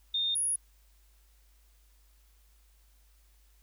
sine tone pair in turn, 3647 / 10429 Hz, A#7 / E9, -39 / -20 cents, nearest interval octave + tritone, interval 1819 cents, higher second, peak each -27 dBFS, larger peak neither, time 0.14-0.35 / 0.35-0.56 s, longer neither, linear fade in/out 5 ms, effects added 51 Hz sine -60 dBFS peak until 3.62 s + white hiss -69 dBFS RMS until 3.62 s

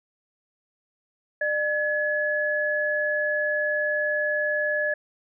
sine tone pair together, 600 / 1699.7 Hz, D5 / G#6, +37 / +40 cents, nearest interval octave + tritone, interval 1803 cents, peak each -26 / -24 dBFS, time 1.41-4.94 s, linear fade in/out 5 ms, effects none

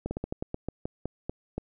slowing click train, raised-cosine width 2 ms, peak -18 dBFS, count 12, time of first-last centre 0.06-1.58 s, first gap 50 ms, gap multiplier 1.19, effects none

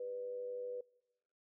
sine tone with amplitude modulation, 493.9 Hz, B4, in tune, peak -37 dBFS, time 0-0.81 s, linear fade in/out 5 ms, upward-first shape sine, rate 100 Hz, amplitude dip 45%, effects noise-tail reverb RT60 1.0 s tail -25 dB re dry

